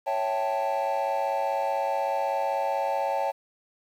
triangle chord, A dominant seventh, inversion first, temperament equal, 554.4 / 659.3 / 784 / 880 Hz, C#5 / E5 / G5 / A5, 0 / 0 / 0 / 0 cents, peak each -27 / -30 / -27 / -27 dBFS, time 0.06-3.32 s, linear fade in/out 20 ms, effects tanh soft clip ceiling -16 dBFS + 9-bit

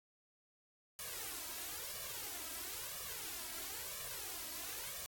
white noise with flanger, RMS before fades -45 dBFS, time 0.99-5.06 s, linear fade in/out 0 ms, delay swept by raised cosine 1.7 to 3.1 ms, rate 1 Hz, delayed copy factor +0.9, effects AAC 64 kbps

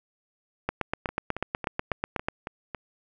two click trains, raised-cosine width 0.5 ms, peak -18 / -11 dBFS, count 7 / 14, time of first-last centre 1.09-2.747 / 0.69-2.285 s, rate 3.62 / 8.15 Hz, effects none

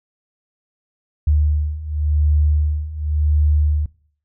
sine beating tone pair, 74.5 / 75.41 Hz, D2 / D2, +25 / +46 cents, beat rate 0.91 Hz, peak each -19 / -16 dBFS, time 1.27-3.86 s, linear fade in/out 5 ms, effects noise-tail reverb RT60 0.5 s tail -21 dB re dry

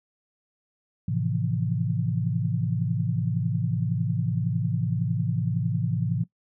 sine chord, F major seventh, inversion first, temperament just, 109.13 / 130.96 / 163.7 / 174.61 Hz, A2 / C3 / E3 / F3, -14 / +2 / -12 / 0 cents, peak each -28 / -28 / -28 / -32 dBFS, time 1.08-6.24 s, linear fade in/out 5 ms, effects noise-tail reverb RT60 0.1 s tail -18 dB re dry

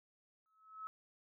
sine tone with exponential growth, 1293 Hz, E6, 34 cents flat, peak -40 dBFS, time 0.46-0.87 s, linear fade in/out 0 ms, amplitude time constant 89 ms, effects none

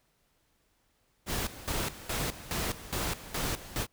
pink noise with tremolo, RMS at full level -32 dBFS, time 1.26-3.87 s, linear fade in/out 50 ms, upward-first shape square, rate 2.4 Hz, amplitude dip 80%, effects pink hiss -72 dBFS RMS until 3.92 s

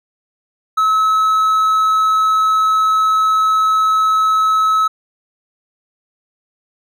triangle tone, 1292 Hz, E6, 35 cents flat, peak -9 dBFS, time 0.77-4.88 s, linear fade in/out 10 ms, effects none

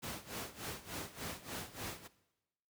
pink noise with tremolo, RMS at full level -41 dBFS, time 0.02-2.08 s, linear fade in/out 20 ms, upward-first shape sine, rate 3.4 Hz, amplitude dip 85%, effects noise-tail reverb RT60 1.0 s tail -19 dB re dry + high-pass 80 Hz 12 dB/octave

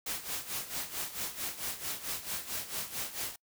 white noise with tremolo, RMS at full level -35 dBFS, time 0.06-3.36 s, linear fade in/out 5 ms, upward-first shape sine, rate 4.5 Hz, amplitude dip 75%, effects noise-tail reverb RT60 0.1 s tail -26 dB re dry

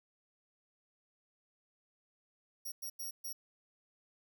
5% pulse tone bursts at uneven times, 5630 Hz, F8, 13 cents sharp, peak -34 dBFS, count 4, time 2.65-2.72 / 2.82-2.9 / 2.99-3.11 / 3.24-3.33 s, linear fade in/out 10 ms, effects none

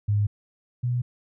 sine tone pair in turn, 103.4 / 122.72 Hz, G#2 / B2, -7 / -11 cents, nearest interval minor third, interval 296 cents, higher second, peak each -19 / -22 dBFS, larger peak first, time 0.08-0.27 / 0.83-1.02 s, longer neither, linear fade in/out 10 ms, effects none

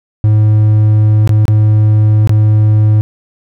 triangle tone with dropouts, 107 Hz, A2, 48 cents flat, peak -3 dBFS, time 0.24-3.01 s, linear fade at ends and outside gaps 0 ms, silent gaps 1.275-1.293 / 1.454-1.481 / 2.274-2.294 s, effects none

